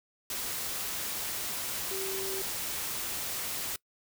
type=tone in noise; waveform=sine; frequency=385.5 Hz; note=G4; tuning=29 cents flat; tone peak=-36 dBFS; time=1.91-2.42 s; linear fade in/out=2 ms; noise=white; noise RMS=-35 dBFS; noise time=0.3-3.76 s; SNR=-4 dB; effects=noise-tail reverb RT60 0.1 s tail -23 dB re dry